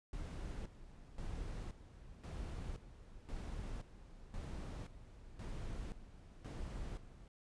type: noise with tremolo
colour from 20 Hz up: brown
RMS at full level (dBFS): -44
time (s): 0.13-7.28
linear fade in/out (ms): 2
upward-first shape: square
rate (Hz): 0.95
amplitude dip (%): 75
effects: resampled to 22050 Hz